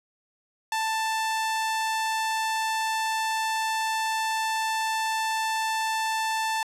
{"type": "tone", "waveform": "sawtooth", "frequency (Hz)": 884, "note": "A5", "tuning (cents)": 8, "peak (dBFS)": -21, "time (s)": [0.72, 6.63], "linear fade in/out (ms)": 2, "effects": ["low-pass 11000 Hz 12 dB/octave"]}